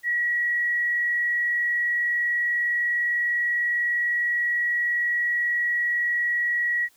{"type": "tone with frequency modulation", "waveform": "sine", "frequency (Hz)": 1919, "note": "A#6", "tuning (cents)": 50, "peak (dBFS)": -21, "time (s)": [0.03, 6.89], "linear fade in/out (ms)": 50, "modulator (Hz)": 39.8, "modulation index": 0.48, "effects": ["white hiss -60 dBFS RMS until 6.96 s"]}